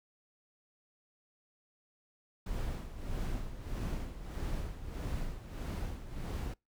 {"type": "noise with tremolo", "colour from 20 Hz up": "brown", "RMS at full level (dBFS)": -35, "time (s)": [2.46, 6.54], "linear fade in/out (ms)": 5, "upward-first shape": "sine", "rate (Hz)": 1.6, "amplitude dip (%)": 70, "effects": ["noise-tail reverb RT60 0.2 s tail -25 dB re dry"]}